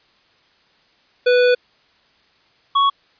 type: tone pair in turn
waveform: square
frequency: 493.9 / 1112.6 Hz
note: B4 / C#6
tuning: 0 / +6 cents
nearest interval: octave + major second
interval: 1406 cents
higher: second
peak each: -12 / -13 dBFS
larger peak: first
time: 1.26-1.55 / 2.75-2.9 s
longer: first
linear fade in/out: 10 ms
effects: white hiss -57 dBFS RMS until 3.19 s + resampled to 11025 Hz